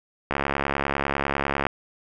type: click train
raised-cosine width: 0.5 ms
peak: -8 dBFS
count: 96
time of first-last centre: 0.31-1.667 s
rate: 70 Hz
effects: none